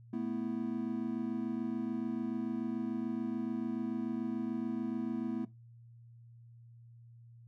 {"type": "chord", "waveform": "triangle", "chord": "A suspended second", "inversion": "none", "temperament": "equal", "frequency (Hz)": [220, 246.9, 329.6], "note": ["A3", "B3", "E4"], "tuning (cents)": [0, 0, 0], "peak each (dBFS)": [-36, -35, -38], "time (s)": [0.13, 5.45], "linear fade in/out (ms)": 5, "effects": ["noise-tail reverb RT60 0.2 s tail -18 dB re dry", "added 117 Hz sine -53 dBFS peak until 7.47 s"]}